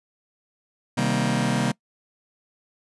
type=chord; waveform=sawtooth; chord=C minor seventh; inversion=none; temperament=just; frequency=130.81 / 156.98 / 196.22 / 235.5 Hz; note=C3 / Eb3 / G3 / Bb3; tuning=0 / +16 / +2 / +18 cents; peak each=-22 / -24 / -22 / -21 dBFS; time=0.97-1.72 s; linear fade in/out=10 ms; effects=noise-tail reverb RT60 0.1 s tail -23 dB re dry + resampled to 24000 Hz